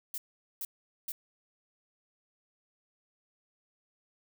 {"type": "noise bursts", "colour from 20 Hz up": "violet", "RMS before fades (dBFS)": -37, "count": 3, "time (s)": [0.14, 1.12], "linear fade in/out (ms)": 2, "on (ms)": 40, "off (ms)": 430, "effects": []}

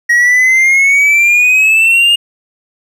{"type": "exponential sweep", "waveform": "triangle", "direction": "up", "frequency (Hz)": [1890, 2847], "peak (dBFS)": -4, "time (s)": [0.09, 2.16], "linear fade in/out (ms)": 10, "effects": []}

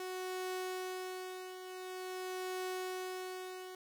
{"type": "tone with tremolo", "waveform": "sawtooth", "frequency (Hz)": 370, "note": "F#4", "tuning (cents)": 0, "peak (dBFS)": -33, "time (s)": [0, 3.75], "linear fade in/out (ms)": 2, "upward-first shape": "triangle", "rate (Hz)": 0.47, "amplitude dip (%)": 65, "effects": ["10-bit"]}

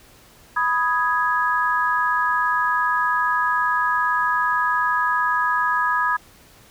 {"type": "chord", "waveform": "sine", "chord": "G# minor", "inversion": "first", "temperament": "equal with one note detuned", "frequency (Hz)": [987.8, 1250.3, 1661.2], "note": ["B5", "D#6", "G#6"], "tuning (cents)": [0, 8, 0], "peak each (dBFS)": -22, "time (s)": [0.56, 6.17], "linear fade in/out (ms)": 10, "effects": ["pink hiss -50 dBFS RMS until 6.7 s"]}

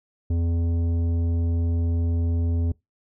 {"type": "tone with tanh clipping", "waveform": "triangle", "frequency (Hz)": 84.3, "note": "E2", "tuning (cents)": 39, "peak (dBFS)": -22, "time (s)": [0.3, 2.72], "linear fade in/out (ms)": 5, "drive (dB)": 15, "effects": ["noise-tail reverb RT60 0.2 s tail -24 dB re dry"]}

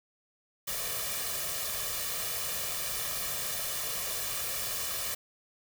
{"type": "noise with comb filter", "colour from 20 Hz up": "white", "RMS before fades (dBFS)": -34, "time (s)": [0.67, 5.15], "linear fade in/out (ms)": 10, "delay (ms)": 1.7, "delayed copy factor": 0.65, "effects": []}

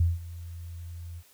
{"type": "tone with ADSR envelope", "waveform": "sine", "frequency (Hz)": 85, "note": "F2", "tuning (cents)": -46, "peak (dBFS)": -18, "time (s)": [0, 1.23], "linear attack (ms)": 5, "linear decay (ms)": 180, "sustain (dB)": -19, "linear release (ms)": 53, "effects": ["white hiss -59 dBFS RMS until 1.33 s"]}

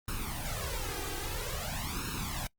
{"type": "noise with flanger", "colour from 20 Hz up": "pink", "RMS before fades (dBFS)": -36, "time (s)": [0.08, 2.47], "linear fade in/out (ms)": 2, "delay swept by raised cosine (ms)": [0.74, 2.54], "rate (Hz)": 0.5, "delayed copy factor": 0.85, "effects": ["noise-tail reverb RT60 0.1 s tail -24 dB re dry", "Opus 32 kbps"]}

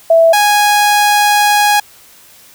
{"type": "tone pair in turn", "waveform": ["sine", "sawtooth"], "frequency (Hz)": [659.3, 828.4], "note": ["E5", "G#5"], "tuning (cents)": [0, -5], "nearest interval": "major third", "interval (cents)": 395, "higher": "second", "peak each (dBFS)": -4, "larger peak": "neither", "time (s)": [[0.1, 0.33], [0.33, 1.8]], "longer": "second", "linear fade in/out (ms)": 5, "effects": ["white hiss -42 dBFS RMS until 2.54 s"]}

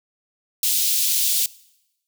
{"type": "high-pass noise", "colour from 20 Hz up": "white", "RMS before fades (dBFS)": -20, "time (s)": [0.63, 1.46], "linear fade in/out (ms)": 2, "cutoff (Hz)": 3100, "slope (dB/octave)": 24, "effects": ["noise-tail reverb RT60 0.9 s tail -22 dB re dry"]}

